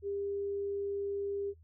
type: tone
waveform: sine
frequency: 400.3 Hz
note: G4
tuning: 36 cents sharp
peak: -33 dBFS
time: 0.02-1.54 s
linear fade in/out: 50 ms
effects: noise-tail reverb RT60 0.1 s tail -18 dB re dry + added 81 Hz sine -56 dBFS peak until 1.63 s